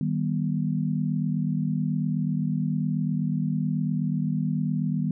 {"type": "chord", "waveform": "sine", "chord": "Eb augmented", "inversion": "none", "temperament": "just", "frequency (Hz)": [155.56, 194.45, 243.1], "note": ["Eb3", "G3", "B3"], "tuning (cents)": [0, -14, -27], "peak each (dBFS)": [-26, -28, -29], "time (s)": [0.01, 5.11], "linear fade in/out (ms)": 2, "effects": []}